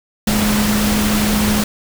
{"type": "tone in noise", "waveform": "sine", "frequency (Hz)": 210.2, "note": "G#3", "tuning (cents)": 21, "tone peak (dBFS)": -15, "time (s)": [0.27, 1.64], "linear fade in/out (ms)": 5, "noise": "pink", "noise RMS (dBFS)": -19, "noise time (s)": [0.27, 1.64], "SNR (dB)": 1, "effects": []}